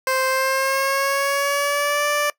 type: tone with pitch glide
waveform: 15% pulse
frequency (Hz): 523 to 587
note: C5 to D5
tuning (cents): -1 to -1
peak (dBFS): -12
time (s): 0.07-2.3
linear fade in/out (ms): 2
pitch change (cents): +200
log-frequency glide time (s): 0.28-2.07
effects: noise-tail reverb RT60 0.1 s tail -21 dB re dry